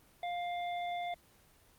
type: harmonic tone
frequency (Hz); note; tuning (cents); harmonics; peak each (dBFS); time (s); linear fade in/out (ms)
702; F5; +9; 1 / 3 / 5; -35 / -45 / -49; 0.23-1.14; 2
effects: pink hiss -64 dBFS RMS until 1.78 s + Opus 24 kbps